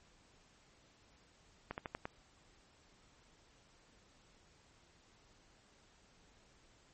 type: slowing click train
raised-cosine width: 0.5 ms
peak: -25 dBFS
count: 5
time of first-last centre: 1.71-2.055 s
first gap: 69 ms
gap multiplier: 1.15
effects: pink hiss -67 dBFS RMS until 6.93 s + MP3 32 kbps